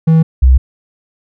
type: tone pair in turn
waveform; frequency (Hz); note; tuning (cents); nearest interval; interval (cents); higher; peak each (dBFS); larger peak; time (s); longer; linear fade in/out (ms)
triangle / sine; 161.4 / 64.42; E3 / C2; -36 / -26; octave + major third; 1590; first; -3; neither; 0.07-0.23 / 0.42-0.58; neither; 10
effects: none